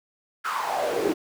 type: noise with high-pass filter sweep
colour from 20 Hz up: brown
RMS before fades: -26 dBFS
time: 0.44-1.14 s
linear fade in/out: 20 ms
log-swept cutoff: 1400 to 330 Hz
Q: 6.9
effects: none

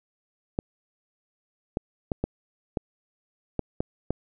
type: clicks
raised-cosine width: 2 ms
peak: -12 dBFS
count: 8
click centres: 0.589 / 1.771 / 2.118 / 2.24 / 2.772 / 3.593 / 3.805 / 4.106 s
effects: none

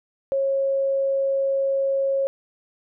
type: tone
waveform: sine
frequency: 545 Hz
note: C#5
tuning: 29 cents flat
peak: -19 dBFS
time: 0.32-2.27 s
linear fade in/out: 0 ms
effects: none

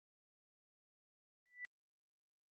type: tone with exponential growth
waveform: sine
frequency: 1975.5 Hz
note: B6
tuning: in tune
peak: -40 dBFS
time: 1.46-1.65 s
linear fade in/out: 0 ms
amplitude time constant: 40 ms
effects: Opus 32 kbps

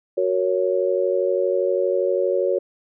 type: chord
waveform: sine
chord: F# major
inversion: none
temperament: just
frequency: 370 / 462.5 / 555 Hz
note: F#4 / A#4 / C#5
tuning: 0 / -14 / +2 cents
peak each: -22 / -24 / -21 dBFS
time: 0.17-2.59 s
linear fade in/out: 10 ms
effects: none

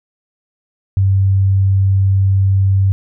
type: tone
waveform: sine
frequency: 96.9 Hz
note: G2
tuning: 20 cents flat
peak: -9 dBFS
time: 0.97-2.92 s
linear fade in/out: 0 ms
effects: none

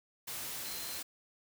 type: tone in noise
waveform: sine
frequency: 4122 Hz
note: C8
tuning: 27 cents flat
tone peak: -47 dBFS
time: 0.64-0.99 s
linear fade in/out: 10 ms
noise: white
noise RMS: -41 dBFS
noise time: 0.27-1.03 s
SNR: -9 dB
effects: none

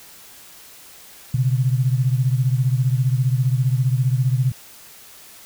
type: beating tone pair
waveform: sine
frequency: 124.9 / 139.9 Hz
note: B2 / C#3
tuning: +20 / +16 cents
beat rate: 15 Hz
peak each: -17 / -21 dBFS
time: 1.34-4.52 s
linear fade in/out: 5 ms
effects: white hiss -44 dBFS RMS until 5.45 s

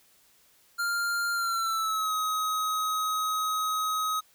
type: tone with pitch glide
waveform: square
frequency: 1396.9 to 1266.2 Hz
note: F6 to D#6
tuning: 0 to +30 cents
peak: -27 dBFS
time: 0.78-4.21 s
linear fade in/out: 20 ms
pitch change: -170 cents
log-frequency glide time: 1.33-2.13 s
effects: white hiss -62 dBFS RMS until 4.34 s

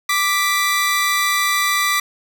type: tone pair together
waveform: sawtooth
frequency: 1174.6 / 1975.5 Hz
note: D6 / B6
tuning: 0 / 0 cents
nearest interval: major sixth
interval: 900 cents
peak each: -15 dBFS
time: 0.09-2 s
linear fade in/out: 5 ms
effects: none

